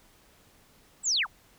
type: linear sweep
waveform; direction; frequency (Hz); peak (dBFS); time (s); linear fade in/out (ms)
sine; down; 8110 to 622.3; -23; 1.03-1.27; 50
effects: pink hiss -60 dBFS RMS until 1.58 s